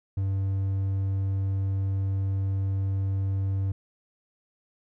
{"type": "tone", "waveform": "triangle", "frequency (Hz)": 97, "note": "G2", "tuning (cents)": -18, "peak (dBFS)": -22, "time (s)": [0.17, 3.72], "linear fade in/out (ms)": 5, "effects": []}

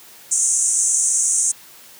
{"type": "band-pass noise", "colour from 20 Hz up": "pink", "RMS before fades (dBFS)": -18, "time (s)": [0.31, 1.52], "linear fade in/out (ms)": 10, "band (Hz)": [6200, 9400], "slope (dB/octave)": 96, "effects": ["white hiss -44 dBFS RMS until 1.99 s", "high-pass 100 Hz 12 dB/octave"]}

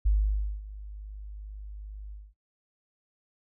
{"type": "tone with ADSR envelope", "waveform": "sine", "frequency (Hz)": 51.2, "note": "G#1", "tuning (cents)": -24, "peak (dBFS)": -19, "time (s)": [0.05, 2.34], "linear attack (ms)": 13, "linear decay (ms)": 550, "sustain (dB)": -19, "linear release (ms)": 220, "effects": ["noise-tail reverb RT60 0.1 s tail -22 dB re dry"]}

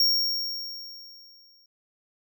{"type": "tone with exponential decay", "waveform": "square", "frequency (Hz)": 5540, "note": "F8", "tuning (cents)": -15, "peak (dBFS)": -18, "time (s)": [0, 1.66], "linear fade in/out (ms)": 2, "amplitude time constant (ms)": 360, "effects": []}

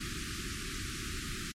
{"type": "band-stop noise", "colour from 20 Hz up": "pink", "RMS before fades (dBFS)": -38, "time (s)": [0, 1.52], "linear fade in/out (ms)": 10, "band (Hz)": [390, 1200], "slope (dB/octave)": 96, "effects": ["low-pass 9000 Hz 12 dB/octave", "MP3 64 kbps"]}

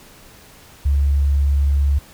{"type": "tone", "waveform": "sine", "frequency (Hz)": 70.4, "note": "C#2", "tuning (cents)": 27, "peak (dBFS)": -13, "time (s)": [0.85, 1.99], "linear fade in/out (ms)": 10, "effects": ["pink hiss -45 dBFS RMS until 2.13 s"]}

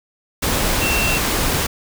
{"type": "tone in noise", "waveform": "sine", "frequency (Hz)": 2700, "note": "E7", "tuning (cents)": 41, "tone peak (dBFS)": -20, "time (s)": [0.81, 1.18], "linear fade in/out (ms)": 10, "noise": "pink", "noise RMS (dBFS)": -19, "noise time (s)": [0.42, 1.67], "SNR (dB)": -4, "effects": []}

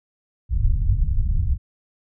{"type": "low-pass noise", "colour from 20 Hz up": "pink", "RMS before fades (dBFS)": -19, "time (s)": [0.49, 1.58], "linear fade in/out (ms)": 50, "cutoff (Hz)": 100, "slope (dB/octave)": 24, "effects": []}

